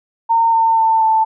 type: tone with pitch steps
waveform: sine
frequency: 915 / 904.5 / 894.1 / 883.8 Hz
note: A#5 / A5 / A5 / A5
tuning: -32 / +48 / +28 / +7 cents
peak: -10 dBFS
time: 0.29-1.25 s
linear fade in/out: 20 ms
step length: 240 ms
effects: none